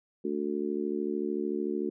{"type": "harmonic tone", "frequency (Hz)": 73.42, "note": "D2", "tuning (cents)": 0, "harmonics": [3, 4, 5, 6], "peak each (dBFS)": [-35, -34, -32, -38], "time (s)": [0.24, 1.9], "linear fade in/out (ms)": 10, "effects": []}